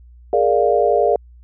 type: chord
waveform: sine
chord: Bb dominant seventh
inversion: third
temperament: equal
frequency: 415.3 / 466.2 / 587.3 / 698.5 Hz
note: Ab4 / Bb4 / D5 / F5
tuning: 0 / 0 / 0 / 0 cents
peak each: -18 dBFS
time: 0.33-1.16 s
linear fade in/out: 2 ms
effects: added 60 Hz sine -41 dBFS peak until 1.43 s